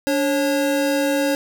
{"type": "tone pair together", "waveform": "square", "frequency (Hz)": [289.2, 546], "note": ["D4", "C#5"], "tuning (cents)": [-27, -26], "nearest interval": "major seventh", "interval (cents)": 1101, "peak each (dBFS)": -21, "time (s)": [0.07, 1.35], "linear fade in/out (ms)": 0, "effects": []}